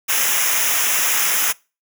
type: noise with comb filter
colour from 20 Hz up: white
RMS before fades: -18 dBFS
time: 0.08-1.53 s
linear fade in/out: 20 ms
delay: 0.23 ms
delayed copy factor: -0.8
effects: noise-tail reverb RT60 0.3 s tail -24 dB re dry